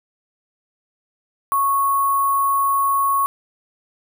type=tone with sample-and-hold; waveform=sine; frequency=1103 Hz; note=C#6; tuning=9 cents flat; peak=-15 dBFS; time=1.52-3.26 s; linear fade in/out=0 ms; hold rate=11025 Hz; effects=none